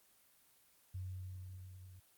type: tone with level ramp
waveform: sine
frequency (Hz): 92.5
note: F#2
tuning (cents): 0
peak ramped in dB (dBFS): -40 to -53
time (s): 0.94-2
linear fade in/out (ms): 10
effects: white hiss -69 dBFS RMS until 2.17 s + Opus 24 kbps